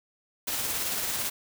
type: noise with tremolo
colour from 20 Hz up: white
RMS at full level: -29 dBFS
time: 0.47-1.3 s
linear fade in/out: 10 ms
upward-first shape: sine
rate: 18 Hz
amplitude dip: 30%
effects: none